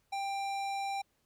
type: tone with hard clipping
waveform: sine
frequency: 790 Hz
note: G5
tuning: 13 cents sharp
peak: -35 dBFS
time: 0.12-1.02 s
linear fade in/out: 10 ms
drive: 16 dB
effects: pink hiss -75 dBFS RMS until 1.25 s